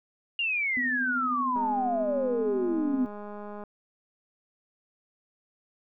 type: exponential sweep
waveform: sine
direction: down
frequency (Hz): 2843 to 249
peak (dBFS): -25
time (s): 0.39-3.05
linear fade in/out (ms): 2
type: tone with tremolo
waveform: sine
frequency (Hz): 251.5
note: B3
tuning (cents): +32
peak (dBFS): -29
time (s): 0.77-3.06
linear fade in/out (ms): 0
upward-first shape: triangle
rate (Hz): 13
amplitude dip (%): 60
type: click train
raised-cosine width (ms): 1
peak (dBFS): -28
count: 431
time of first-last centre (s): 1.56-3.637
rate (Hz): 207
effects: none